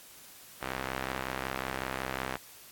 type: tone with band-pass filter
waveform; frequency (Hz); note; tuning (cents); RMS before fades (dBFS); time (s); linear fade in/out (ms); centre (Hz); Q
sawtooth; 65.41; C2; 0; -37; 0.62-2.37; 10; 1600; 0.81
effects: white hiss -52 dBFS RMS until 2.71 s + AAC 64 kbps